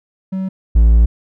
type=tone pair in turn; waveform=triangle; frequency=189.7 / 56.4 Hz; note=F#3 / A1; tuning=+43 / +44 cents; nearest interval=octave + major sixth; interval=2099 cents; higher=first; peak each=-16 / -4 dBFS; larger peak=second; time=0.32-0.49 / 0.75-1.06 s; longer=second; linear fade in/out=10 ms; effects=none